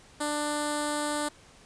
5% pulse tone with notch filter, 296.4 Hz, D4, 16 cents sharp, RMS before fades -30 dBFS, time 0.2-1.29 s, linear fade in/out 10 ms, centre 2500 Hz, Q 0.57, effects pink hiss -55 dBFS RMS until 1.65 s + resampled to 22050 Hz

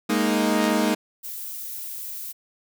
sawtooth chord, Ab suspended second, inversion none, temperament equal, 207.7 / 233.1 / 311.1 Hz, Ab3 / Bb3 / Eb4, 0 / 0 / 0 cents, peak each -20 dBFS, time 0.09-0.95 s, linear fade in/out 10 ms
violet noise, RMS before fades -34 dBFS, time 1.23-2.33 s, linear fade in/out 20 ms
effects none

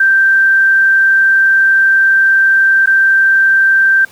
sine tone with dropouts, 1568 Hz, G6, in tune, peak -6 dBFS, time 0-4.05 s, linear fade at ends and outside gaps 5 ms, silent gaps 2.86-2.872 s, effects pink hiss -41 dBFS RMS until 4.11 s + high-pass 150 Hz 12 dB/octave

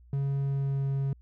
triangle tone with pitch glide, 138.59 to 137.24 Hz, C#3 to C#3, 0 to -17 cents, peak -24 dBFS, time 0.13-1.13 s, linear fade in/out 2 ms, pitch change -17 cents, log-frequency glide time 0.4-0.88 s, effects added 60 Hz sine -52 dBFS peak until 1.21 s

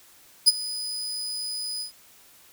35% pulse tone with ADSR envelope, 4978 Hz, D#8, in tune, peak -9 dBFS, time 0.46-1.92 s, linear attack 21 ms, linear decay 29 ms, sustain -19 dB, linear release 110 ms, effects white hiss -54 dBFS RMS until 2.52 s

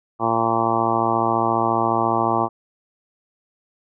harmonic tone, 114.4 Hz, A#2, 32 cents flat, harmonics 1 / 2 / 3 / 4 / 5 / 6 / 7 / 8 / 9 / 10, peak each -30 / -28 / -25 / -30 / -30 / -25 / -24 / -25 / -26 / -25 dBFS, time 0.19-2.49 s, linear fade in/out 50 ms, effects none

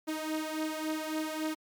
sawtooth beating tone pair, 311.1 / 314.7 Hz, D#4 / D#4, 0 / +20 cents, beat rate 3.6 Hz, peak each -30 / -33 dBFS, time 0.07-1.55 s, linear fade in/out 20 ms, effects MP3 96 kbps

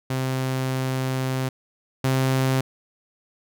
sawtooth tone pair in turn, 130.81 / 131.8 Hz, C3 / C3, 0 / +13 cents, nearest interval unison, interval 13 cents, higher second, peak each -19 / -15 dBFS, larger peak second, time 0.1-1.49 / 2.04-2.61 s, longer first, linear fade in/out 5 ms, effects none

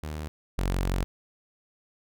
sawtooth tone pair in turn, 76.5 / 45.8 Hz, D#2 / F#1, -29 / -17 cents, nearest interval major sixth, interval 888 cents, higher first, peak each -29 / -21 dBFS, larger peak second, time 0.03-0.28 / 0.58-1.04 s, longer second, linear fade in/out 0 ms, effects none

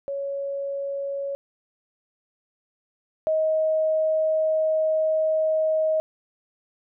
sine tone pair in turn, 557 / 629.9 Hz, C#5 / D#5, +8 / +21 cents, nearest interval major second, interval 213 cents, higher second, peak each -26 / -19 dBFS, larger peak second, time 0.08-1.35 / 3.27-6 s, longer second, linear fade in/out 0 ms, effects none

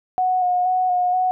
sine tone with vibrato, 730 Hz, F#5, 24 cents flat, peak -16 dBFS, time 0.18-1.31 s, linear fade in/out 0 ms, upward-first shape square, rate 2.1 Hz, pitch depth 20 cents each way, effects none

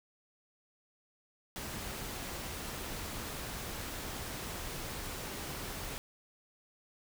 pink noise, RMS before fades -41 dBFS, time 1.56-5.98 s, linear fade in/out 0 ms, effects none

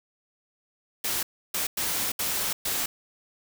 white noise bursts at uneven times, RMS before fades -28 dBFS, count 5, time 1.04-1.23 / 1.54-1.67 / 1.77-2.12 / 2.19-2.53 / 2.65-2.86 s, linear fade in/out 5 ms, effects none

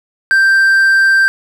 triangle tone, 1571 Hz, G6, 3 cents sharp, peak -5 dBFS, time 0.31-1.28 s, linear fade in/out 0 ms, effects none

